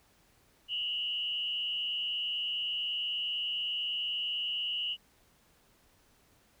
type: tone with frequency modulation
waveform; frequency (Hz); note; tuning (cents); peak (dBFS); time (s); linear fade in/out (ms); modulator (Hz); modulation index
sine; 2919; F#7; -24; -31; 0.68-4.97; 50; 151; 0.69
effects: pink hiss -66 dBFS RMS until 6.6 s